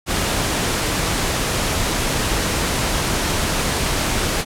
pink noise, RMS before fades -20 dBFS, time 0.06-4.45 s, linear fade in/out 50 ms, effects low-pass 11000 Hz 12 dB/octave

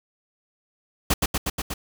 pink noise with echo, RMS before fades -20 dBFS, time 1.1-1.14 s, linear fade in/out 5 ms, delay 120 ms, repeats 5, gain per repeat -2 dB, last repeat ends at 1.74 s, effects none

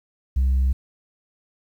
sine tone, 65.41 Hz, C2, in tune, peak -14 dBFS, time 0.36-0.73 s, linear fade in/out 10 ms, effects tanh soft clip ceiling -15 dBFS + 9-bit

